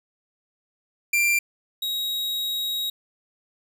45% pulse tone pair in turn, 2370 / 3805 Hz, D7 / A#7, +15 / +35 cents, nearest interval minor sixth, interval 820 cents, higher second, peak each -18 / -25 dBFS, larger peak first, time 1.13-1.39 / 1.82-2.9 s, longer second, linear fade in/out 5 ms, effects none

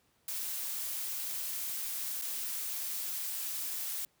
blue noise with dropouts, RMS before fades -37 dBFS, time 0.28-4.05 s, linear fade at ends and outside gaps 2 ms, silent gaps 2.215-2.22 s, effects pink hiss -71 dBFS RMS until 4.2 s + high-pass 60 Hz 12 dB/octave

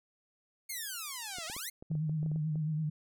5% pulse exponential two-way sweep, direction down then up, 2217 to 621 to 2217 Hz, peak -27 dBFS, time 0.69-1.7 s, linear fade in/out 10 ms, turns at 1.46 s
clicks, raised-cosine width 2 ms, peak -34 dBFS, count 12, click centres 1.385 / 1.499 / 1.565 / 1.825 / 1.915 / 1.953 / 2.095 / 2.23 / 2.262 / 2.316 / 2.36 / 2.557 s
sine tone with vibrato, 154.9 Hz, D#3, 7 cents flat, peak -30 dBFS, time 1.9-2.9 s, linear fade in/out 10 ms, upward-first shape triangle, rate 9.1 Hz, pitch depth 62 cents each way
effects none

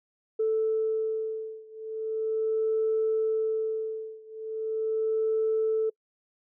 sine beating tone pair, 440 / 440.39 Hz, A4 / A4, 0 / +2 cents, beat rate 0.39 Hz, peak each -27 / -28 dBFS, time 0.39-5.9 s, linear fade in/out 10 ms, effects noise-tail reverb RT60 0.1 s tail -26 dB re dry + tanh soft clip ceiling -18 dBFS

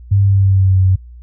sine tone with pitch glide, 99.4 to 93.82 Hz, G2 to F#2, +25 to +25 cents, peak -8 dBFS, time 0.11-0.96 s, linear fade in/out 10 ms, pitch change -100 cents, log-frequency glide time 0.21-0.81 s, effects noise-tail reverb RT60 0.1 s tail -26 dB re dry + added 60 Hz sine -33 dBFS peak until 1.22 s

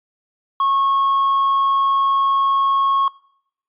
triangle tone, 1095 Hz, C#6, 22 cents flat, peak -13 dBFS, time 0.6-3.08 s, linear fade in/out 2 ms, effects noise-tail reverb RT60 0.7 s tail -22 dB re dry + resampled to 8000 Hz

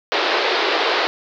pink band-pass noise, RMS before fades -19 dBFS, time 0.12-1.07 s, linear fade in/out 0 ms, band 340 to 4700 Hz, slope 48 dB/octave, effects none

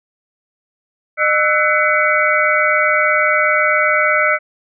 sine tone cluster, 609 / 1319 / 1491 / 2029 / 2246 Hz, D#5 / E6 / F#6 / B6 / C#7, -37 / +1 / +13 / +46 / +22 cents, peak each -18 dBFS, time 1.17-4.39 s, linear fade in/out 50 ms, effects none

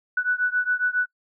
sine beating tone pair, 1480 / 1487.3 Hz, F#6 / F#6, 0 / +9 cents, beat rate 7.3 Hz, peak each -23 / -24 dBFS, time 0.17-1.06 s, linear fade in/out 5 ms, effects noise-tail reverb RT60 0.1 s tail -26 dB re dry

